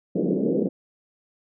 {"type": "band-pass noise", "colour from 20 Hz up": "pink", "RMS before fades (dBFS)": -23, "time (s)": [0.15, 0.69], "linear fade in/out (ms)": 10, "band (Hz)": [170, 520], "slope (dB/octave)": 48, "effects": []}